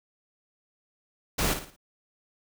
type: noise with echo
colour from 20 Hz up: pink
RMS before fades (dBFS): -26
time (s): 1.38-1.54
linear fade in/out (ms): 10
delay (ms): 56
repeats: 4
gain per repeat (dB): -8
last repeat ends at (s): 1.764
effects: none